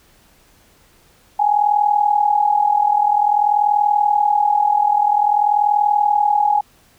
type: tone with amplitude modulation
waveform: sine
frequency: 830.6 Hz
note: G#5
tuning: in tune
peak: -9 dBFS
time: 1.39-6.61 s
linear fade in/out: 10 ms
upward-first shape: sine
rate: 40.5 Hz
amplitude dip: 75%
effects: pink hiss -53 dBFS RMS until 6.98 s